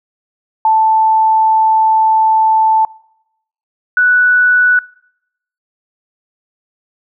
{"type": "tone pair in turn", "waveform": "sine", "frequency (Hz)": [880, 1480], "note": ["A5", "F#6"], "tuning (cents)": [0, 0], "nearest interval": "major sixth", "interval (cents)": 900, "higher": "second", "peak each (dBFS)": -7, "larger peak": "neither", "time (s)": [[0.65, 2.85], [3.97, 4.79]], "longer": "first", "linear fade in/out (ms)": 2, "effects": ["noise-tail reverb RT60 0.8 s tail -24 dB re dry"]}